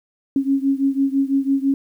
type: beating tone pair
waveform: sine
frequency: 271.5 / 277.5 Hz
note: C#4 / C#4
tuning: -36 / +2 cents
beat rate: 6 Hz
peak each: -18 / -20 dBFS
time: 0.36-1.74 s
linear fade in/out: 2 ms
effects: 9-bit